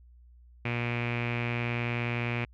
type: tone with low-pass filter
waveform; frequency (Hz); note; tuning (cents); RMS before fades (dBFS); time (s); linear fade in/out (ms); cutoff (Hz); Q
sawtooth; 119.3; A#2; +41; -31; 0.65-2.45; 5; 2400; 6.6
effects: added 60 Hz sine -52 dBFS peak until 2.53 s